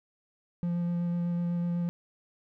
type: tone with vibrato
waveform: triangle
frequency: 173.2 Hz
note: F3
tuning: 14 cents flat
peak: -25 dBFS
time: 0.63-1.89 s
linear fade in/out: 0 ms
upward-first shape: square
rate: 8 Hz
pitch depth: 8 cents each way
effects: none